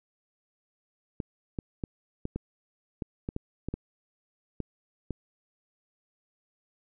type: clicks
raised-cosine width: 3 ms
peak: -19 dBFS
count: 12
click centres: 1.202 / 1.588 / 1.838 / 2.254 / 2.36 / 3.022 / 3.289 / 3.364 / 3.686 / 3.74 / 4.603 / 5.107 s
effects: none